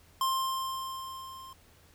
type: tone with level ramp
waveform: square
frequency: 1054 Hz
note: C6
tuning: 12 cents sharp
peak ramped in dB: -26 to -46 dBFS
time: 0.21-1.53 s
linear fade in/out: 2 ms
effects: added 84 Hz sine -61 dBFS peak until 1.94 s + pink hiss -61 dBFS RMS until 1.94 s